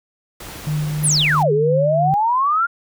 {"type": "noise", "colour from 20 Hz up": "pink", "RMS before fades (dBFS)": -34, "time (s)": [0.4, 1.43], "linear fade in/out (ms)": 5}
{"type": "tone with tremolo", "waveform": "sine", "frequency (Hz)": 151.1, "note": "D3", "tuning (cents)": 50, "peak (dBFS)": -17, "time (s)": [0.67, 2.14], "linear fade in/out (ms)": 0, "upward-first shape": "triangle", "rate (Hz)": 3, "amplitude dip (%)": 35}
{"type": "exponential two-way sweep", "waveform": "sine", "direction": "down then up", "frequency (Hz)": [11940, 405, 1426], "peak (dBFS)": -14, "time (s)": [1.03, 2.67], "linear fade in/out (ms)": 20, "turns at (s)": 1.52}
{"effects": []}